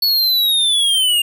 square linear sweep, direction down, 4435 to 2794 Hz, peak -13 dBFS, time 0.02-1.22 s, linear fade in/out 5 ms, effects none

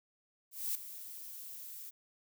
violet noise with ADSR envelope, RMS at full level -34 dBFS, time 0.51-1.91 s, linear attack 240 ms, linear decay 4 ms, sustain -13 dB, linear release 22 ms, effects none

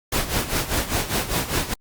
pink noise with tremolo, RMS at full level -21 dBFS, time 0.12-1.74 s, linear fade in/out 5 ms, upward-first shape sine, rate 5 Hz, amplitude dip 75%, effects Opus 48 kbps

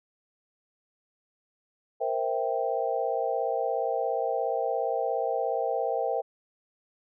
sine chord, C dominant seventh, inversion third, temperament equal, 466.2 / 523.3 / 659.3 / 784 Hz, Bb4 / C5 / E5 / G5, 0 / 0 / 0 / 0 cents, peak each -31 dBFS, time 2-6.22 s, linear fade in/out 20 ms, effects none

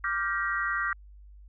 sine chord, G minor seventh, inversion second, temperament equal with one note detuned, 1174.7 / 1396.9 / 1568 / 1903.8 Hz, D6 / F6 / G6 / Bb6, 0 / 0 / 0 / +36 cents, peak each -32 dBFS, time 0.04-0.93 s, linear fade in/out 2 ms, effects added 50 Hz sine -47 dBFS peak until 1.48 s

